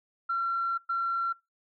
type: tone bursts at uneven times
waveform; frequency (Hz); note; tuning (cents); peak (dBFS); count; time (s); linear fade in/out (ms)
sine; 1363; F6; -43; -25; 2; 0.29-0.78 / 0.89-1.33; 10
effects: noise-tail reverb RT60 0.2 s tail -22 dB re dry + tanh soft clip ceiling -21 dBFS